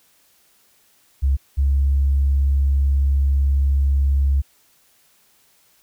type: tone pair in turn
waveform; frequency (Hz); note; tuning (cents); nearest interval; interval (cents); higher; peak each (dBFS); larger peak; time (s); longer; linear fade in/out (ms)
sine; 68.2 / 69.11; C#2 / C#2; -28 / -5; unison; 23; second; -13; neither; 1.22-1.37 / 1.57-4.42; second; 20
effects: tanh soft clip ceiling -10 dBFS + white hiss -58 dBFS RMS until 5.82 s